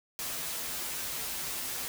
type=noise with comb filter; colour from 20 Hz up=white; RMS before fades=-36 dBFS; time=0.19-1.88 s; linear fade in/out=0 ms; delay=9.9 ms; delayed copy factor=-0.8; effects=none